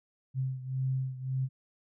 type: beating tone pair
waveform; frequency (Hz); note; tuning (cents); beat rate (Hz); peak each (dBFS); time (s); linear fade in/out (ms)
sine; 130.81 / 132.61; C3 / C3; 0 / +24; 1.8; -31 / -35; 0.34-1.49; 50
effects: none